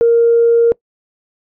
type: tone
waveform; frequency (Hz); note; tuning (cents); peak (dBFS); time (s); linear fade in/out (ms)
sine; 466.2; A#4; 0; -6; 0.01-0.72; 0
effects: noise-tail reverb RT60 0.1 s tail -24 dB re dry + tanh soft clip ceiling -2 dBFS